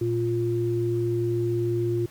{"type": "tone pair together", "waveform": "sine", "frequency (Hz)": [116.54, 349.5], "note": ["A#2", "F4"], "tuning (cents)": [0, 1], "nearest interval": "octave + perfect fifth", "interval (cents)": 1901, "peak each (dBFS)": [-26, -24], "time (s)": [0.01, 2.06], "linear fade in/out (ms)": 5, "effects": ["pink hiss -51 dBFS RMS until 2.1 s", "high-pass 60 Hz 12 dB/octave"]}